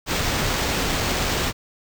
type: noise with sample-and-hold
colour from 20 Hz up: pink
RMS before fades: -23 dBFS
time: 0.06-1.53 s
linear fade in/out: 50 ms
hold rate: 11025 Hz
effects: none